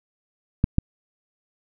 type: clicks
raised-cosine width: 5 ms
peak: -5 dBFS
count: 2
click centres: 0.641 / 0.784 s
effects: none